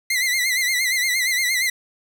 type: tone with vibrato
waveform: sawtooth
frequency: 2040 Hz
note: C7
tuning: 44 cents flat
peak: -15 dBFS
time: 0.1-1.7 s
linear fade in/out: 5 ms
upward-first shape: sine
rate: 8.6 Hz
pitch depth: 81 cents each way
effects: none